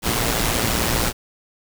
pink noise with amplitude modulation, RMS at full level -18 dBFS, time 0.02-1.13 s, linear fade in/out 50 ms, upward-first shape sine, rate 115 Hz, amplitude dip 60%, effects none

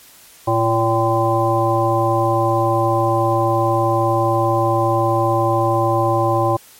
harmonic tone with a mistuned harmonic, 114 Hz, A#2, 38 cents flat, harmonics 1 / 3 / 5 / 7 / 9, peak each -20 / -20 / -20 / -20 / -20 dBFS, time 0.47-6.57 s, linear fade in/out 10 ms, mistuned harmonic 7, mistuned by -32 cents, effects white hiss -45 dBFS RMS until 6.79 s + MP3 64 kbps

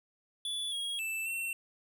square tone with pitch steps, 3444 / 3296 / 2646 / 2709 Hz, A7 / G#7 / E7 / E7, -38 / -14 / +6 / +47 cents, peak -34 dBFS, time 0.45-1.53 s, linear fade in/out 2 ms, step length 270 ms, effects none

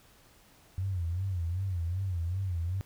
sine tone with vibrato, 90.1 Hz, F#2, 45 cents flat, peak -29 dBFS, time 0.78-2.81 s, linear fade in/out 0 ms, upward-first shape sine, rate 2.6 Hz, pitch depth 140 cents each way, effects pink hiss -60 dBFS RMS until 2.85 s

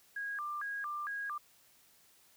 sine tone with vibrato, 1396.9 Hz, F6, in tune, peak -36 dBFS, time 0.16-1.38 s, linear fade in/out 5 ms, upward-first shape square, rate 2.2 Hz, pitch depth 280 cents each way, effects white hiss -65 dBFS RMS until 2.36 s

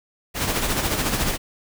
pink noise with tremolo, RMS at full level -21 dBFS, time 0.34-1.38 s, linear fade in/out 50 ms, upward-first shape sine, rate 14 Hz, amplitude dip 50%, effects none

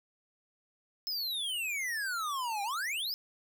square exponential two-way sweep, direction down then up, 5260 to 784 to 5260 Hz, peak -33 dBFS, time 1.07-3.14 s, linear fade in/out 0 ms, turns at 2.63 s, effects none

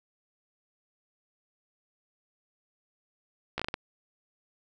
slowing click train, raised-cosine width 0.3 ms, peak -15 dBFS, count 6, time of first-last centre 3.58-3.741 s, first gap 15 ms, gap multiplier 1.39, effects none

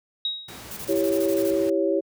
sine tone with exponential decay, 3800 Hz, A#7, 33 cents sharp, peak -21 dBFS, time 0.25-0.66 s, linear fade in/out 2 ms, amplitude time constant 89 ms
pink noise, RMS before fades -40 dBFS, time 0.48-1.7 s, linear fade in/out 5 ms
blue noise bursts, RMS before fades -36 dBFS, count 10, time 0.71-1.505 s, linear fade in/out 2 ms, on 57 ms, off 25 ms
sine chord, C# diminished, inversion first, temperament equal, 329.6 / 392 / 554.4 Hz, E4 / G4 / C#5, 0 / 0 / 0 cents, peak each -24 dBFS, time 0.88-2.01 s, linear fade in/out 20 ms
effects high-pass 80 Hz 12 dB/octave

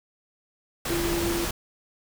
sine tone in noise, 340.9 Hz, F4, 42 cents flat, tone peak -26 dBFS, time 0.9-1.45 s, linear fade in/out 5 ms, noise pink, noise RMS -29 dBFS, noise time 0.85-1.51 s, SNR 0 dB, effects none

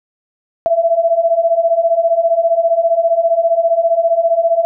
sine beating tone pair, 658 / 673 Hz, E5 / E5, -3 / +36 cents, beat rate 15 Hz, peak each -15 / -12 dBFS, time 0.66-4.65 s, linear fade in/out 0 ms, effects none

